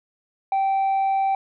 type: tone with tanh clipping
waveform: sine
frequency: 778 Hz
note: G5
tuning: 13 cents flat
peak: -19 dBFS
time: 0.52-1.35 s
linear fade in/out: 2 ms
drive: 2 dB
effects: none